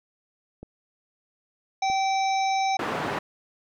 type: clicks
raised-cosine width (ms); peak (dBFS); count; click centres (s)
2; -26; 2; 0.63 / 1.9
type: harmonic tone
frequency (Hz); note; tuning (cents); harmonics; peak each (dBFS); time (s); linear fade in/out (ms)
773; G5; -24; 1 / 3 / 5 / 7 / 8; -22 / -32 / -36 / -39 / -40; 1.82-2.77; 5
type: band-pass noise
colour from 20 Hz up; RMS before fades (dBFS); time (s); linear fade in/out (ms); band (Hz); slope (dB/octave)
white; -29; 2.79-3.19; 5; 130 to 1200; 12
effects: none